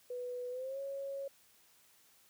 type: tone with pitch glide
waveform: sine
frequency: 493.9 to 551.2 Hz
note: B4 to C#5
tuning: 0 to -10 cents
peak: -38 dBFS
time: 0.1-1.28 s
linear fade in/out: 5 ms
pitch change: +190 cents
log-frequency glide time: 0.5-0.79 s
effects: white hiss -66 dBFS RMS until 2.29 s + high-pass 60 Hz 12 dB/octave